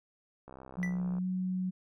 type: click train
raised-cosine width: 1 ms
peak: -34 dBFS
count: 47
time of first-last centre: 0.48-1.183 s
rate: 65.4 Hz
type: tone with pitch glide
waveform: sine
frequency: 180 to 184.74 Hz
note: F#3 to F#3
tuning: -47 to -2 cents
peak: -30 dBFS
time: 0.77-1.71 s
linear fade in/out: 20 ms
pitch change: +45 cents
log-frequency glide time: 1.15-1.26 s
type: tone with exponential decay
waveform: triangle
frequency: 1975.5 Hz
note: B6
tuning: in tune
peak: -30 dBFS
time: 0.83-1 s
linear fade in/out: 0 ms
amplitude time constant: 36 ms
effects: none